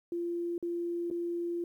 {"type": "tone with dropouts", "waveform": "sine", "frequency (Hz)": 344.3, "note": "F4", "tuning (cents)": -25, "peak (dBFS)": -31, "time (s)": [0.12, 1.64], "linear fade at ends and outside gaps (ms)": 2, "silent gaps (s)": [[0.58, 0.626], [1.102, 1.111]], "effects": ["11-bit"]}